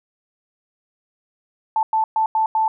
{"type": "tone bursts at uneven times", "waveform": "sine", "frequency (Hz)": 880, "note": "A5", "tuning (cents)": 0, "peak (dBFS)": -15, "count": 5, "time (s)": [[1.76, 1.83], [1.93, 2.04], [2.16, 2.26], [2.35, 2.46], [2.55, 2.68]], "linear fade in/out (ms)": 2, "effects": []}